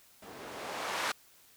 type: noise with low-pass filter sweep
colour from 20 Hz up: violet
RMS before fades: -38 dBFS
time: 0.22-1.12 s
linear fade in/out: 5 ms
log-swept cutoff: 300 to 1200 Hz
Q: 0.81
effects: white hiss -61 dBFS RMS until 1.56 s